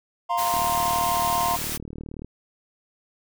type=chord; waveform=triangle; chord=F suspended fourth; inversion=none; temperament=just; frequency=698.5 / 931.3 / 1047.7 Hz; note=F5 / Bb5 / C6; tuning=0 / -2 / +2 cents; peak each=-24 dBFS; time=0.29-1.57 s; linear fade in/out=20 ms
type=noise; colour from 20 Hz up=white; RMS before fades=-30 dBFS; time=0.37-1.78 s; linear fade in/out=20 ms
type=click train; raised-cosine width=3 ms; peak=-23 dBFS; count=66; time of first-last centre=0.54-2.246 s; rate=38.1 Hz
effects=none